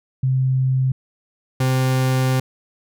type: tone pair in turn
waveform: sine / 40% pulse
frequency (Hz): 130.81 / 129.98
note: C3 / C3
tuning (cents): 0 / -11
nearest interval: unison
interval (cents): 11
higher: first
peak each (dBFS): -15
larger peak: neither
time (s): 0.23-0.92 / 1.6-2.4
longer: second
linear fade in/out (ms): 5
effects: none